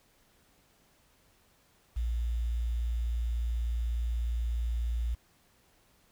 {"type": "tone with quantisation", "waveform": "sine", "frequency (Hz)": 58.27, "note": "A#1", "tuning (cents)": 0, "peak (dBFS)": -28, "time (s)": [1.96, 5.15], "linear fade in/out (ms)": 10, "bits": 9, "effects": ["pink hiss -66 dBFS RMS until 6.11 s"]}